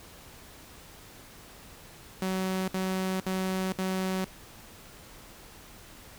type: tone bursts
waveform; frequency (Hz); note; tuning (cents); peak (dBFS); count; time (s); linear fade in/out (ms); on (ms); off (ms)
sawtooth; 187.9; F#3; +27; -24; 4; 2.22-4.246; 2; 460; 62
effects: pink hiss -50 dBFS RMS until 6.18 s